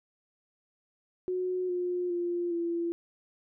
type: tone with pitch steps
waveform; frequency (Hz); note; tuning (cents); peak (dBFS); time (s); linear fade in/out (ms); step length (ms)
sine; 366.2 / 357.2 / 348.5 / 339.9; F#4 / F4 / F4 / F4; -18 / +39 / -4 / -47; -28; 1.28-2.92; 0; 410
effects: none